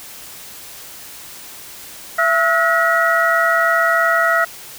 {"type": "tone cluster", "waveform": "sine", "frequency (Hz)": [670, 1297, 1440, 1917], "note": ["E5", "E6", "F#6", "A#6"], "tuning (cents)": [28, -28, -47, 48], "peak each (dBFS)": -18, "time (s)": [2.18, 4.45], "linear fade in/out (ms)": 10, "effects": ["white hiss -36 dBFS RMS until 4.78 s"]}